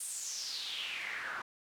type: noise with band-pass filter sweep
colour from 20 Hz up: pink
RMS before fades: -40 dBFS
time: 0-1.42 s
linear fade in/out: 5 ms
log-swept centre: 9500 to 1300 Hz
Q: 5
effects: none